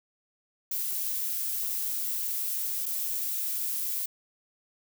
violet noise with dropouts, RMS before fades -31 dBFS, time 0.71-4.06 s, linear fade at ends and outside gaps 5 ms, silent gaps 2.858-2.862 s, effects none

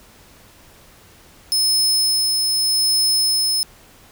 sawtooth tone with tremolo, 5200 Hz, E8, 24 cents flat, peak -12 dBFS, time 1.52-3.63 s, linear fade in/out 0 ms, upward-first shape sine, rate 0.83 Hz, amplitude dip 25%, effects pink hiss -48 dBFS RMS until 4.11 s

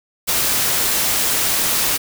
white noise, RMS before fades -18 dBFS, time 0.27-1.98 s, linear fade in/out 20 ms, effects none

